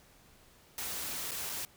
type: noise with dropouts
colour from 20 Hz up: white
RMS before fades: -38 dBFS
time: 0.78-1.65 s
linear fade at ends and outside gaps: 1 ms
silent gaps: 1.31-1.316 / 1.493-1.496 s
effects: pink hiss -61 dBFS RMS until 1.76 s